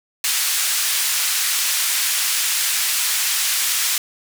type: band-pass noise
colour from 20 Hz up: white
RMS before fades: -20 dBFS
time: 0.24-3.98 s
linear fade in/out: 2 ms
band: 1600 to 12000 Hz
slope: 12 dB/octave
effects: none